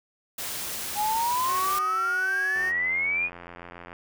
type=noise; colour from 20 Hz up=white; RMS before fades=-33 dBFS; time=0.38-1.79 s; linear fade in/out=5 ms
type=exponential sweep; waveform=sine; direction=up; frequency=817 to 2489 Hz; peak=-23 dBFS; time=0.95-3.3 s; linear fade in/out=50 ms
type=tone; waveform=10% pulse; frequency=376.3 Hz; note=F#4; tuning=29 cents sharp; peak=-28 dBFS; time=1.45-2.73 s; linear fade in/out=50 ms
type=click train; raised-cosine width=0.5 ms; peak=-26 dBFS; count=120; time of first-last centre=2.56-3.929 s; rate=86.9 Hz
effects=none